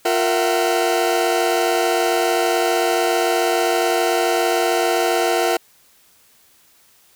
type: tone cluster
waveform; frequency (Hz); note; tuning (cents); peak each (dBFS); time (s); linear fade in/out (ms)
40% pulse; 351.7 / 462.8 / 668 / 755; F4 / A#4 / E5 / F#5; +12 / -13 / +23 / +35; -21; 0.05-5.57; 5
effects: white hiss -54 dBFS RMS until 7.15 s